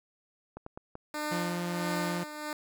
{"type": "clicks", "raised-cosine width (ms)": 1, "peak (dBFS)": -27, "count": 4, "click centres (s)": [0.57, 0.664, 0.775, 0.954]}
{"type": "tone with tremolo", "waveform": "10% pulse", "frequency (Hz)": 301.2, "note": "D4", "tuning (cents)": 44, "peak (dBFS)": -23, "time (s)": [1.14, 2.53], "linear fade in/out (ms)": 2, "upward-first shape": "sine", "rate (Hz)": 1.5, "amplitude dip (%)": 65}
{"type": "tone", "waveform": "sawtooth", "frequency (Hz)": 174.61, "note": "F3", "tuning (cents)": 0, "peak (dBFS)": -28, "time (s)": [1.31, 2.24], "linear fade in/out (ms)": 10}
{"effects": []}